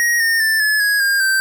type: tone with pitch steps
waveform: square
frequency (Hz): 1887 / 1828 / 1770.8 / 1715.5 / 1661.8 / 1609.9 / 1559.5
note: A#6 / A#6 / A6 / A6 / G#6 / G6 / G6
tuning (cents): +21 / -34 / +11 / -44 / +1 / +46 / -9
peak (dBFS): -14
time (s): 0-1.4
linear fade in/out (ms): 0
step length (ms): 200
effects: none